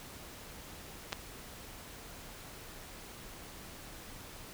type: clicks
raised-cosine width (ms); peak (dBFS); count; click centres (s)
0.2; -24 / -16; 2; 1.124 / 1.129
effects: pink hiss -49 dBFS RMS until 4.53 s